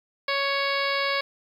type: harmonic tone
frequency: 556 Hz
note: C#5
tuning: 5 cents sharp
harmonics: 1 / 2 / 3 / 4 / 5 / 6 / 7 / 8 / 9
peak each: -29 / -29 / -31 / -29 / -36 / -37 / -35 / -34 / -38 dBFS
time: 0.28-1.21 s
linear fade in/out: 5 ms
effects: 9-bit